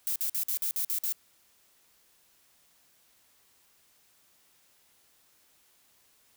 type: noise bursts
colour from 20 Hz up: violet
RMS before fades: -30 dBFS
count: 8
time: 0.07-1.124 s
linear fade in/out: 0 ms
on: 88 ms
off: 50 ms
effects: white hiss -65 dBFS RMS until 6.36 s